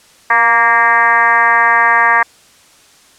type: tone with frequency modulation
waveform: sine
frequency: 1391 Hz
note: F6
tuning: 7 cents flat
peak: -7 dBFS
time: 0.3-2.23 s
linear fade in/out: 5 ms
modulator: 229 Hz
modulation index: 2.6
effects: white hiss -46 dBFS RMS until 3.18 s + low-pass 9000 Hz 12 dB/octave